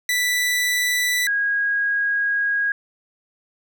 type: tone pair in turn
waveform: sawtooth / sine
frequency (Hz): 1975.5 / 1642.1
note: B6 / G#6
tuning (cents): 0 / -20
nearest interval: minor third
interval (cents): 320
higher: first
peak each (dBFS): -15 / -18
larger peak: first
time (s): 0.09-1.27 / 1.27-2.72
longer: second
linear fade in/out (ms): 2
effects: none